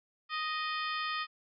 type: harmonic tone with a mistuned harmonic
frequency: 622.3 Hz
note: D#5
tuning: in tune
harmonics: 2 / 3 / 4 / 5 / 6 / 7 / 8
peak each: -35 / -39 / -41 / -43 / -45 / -46 / -47 dBFS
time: 0.29-1.27 s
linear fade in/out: 50 ms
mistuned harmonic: 6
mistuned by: -87 cents
effects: none